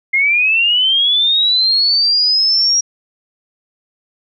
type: linear sweep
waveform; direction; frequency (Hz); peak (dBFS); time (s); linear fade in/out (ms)
sine; up; 2105 to 5680; -10; 0.13-2.81; 10
effects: none